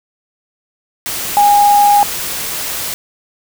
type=tone in noise; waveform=sine; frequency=819 Hz; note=G#5; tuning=24 cents flat; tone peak=-6 dBFS; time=1.37-2.03 s; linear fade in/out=0 ms; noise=white; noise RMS=-21 dBFS; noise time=1.06-2.94 s; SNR=+12 dB; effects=none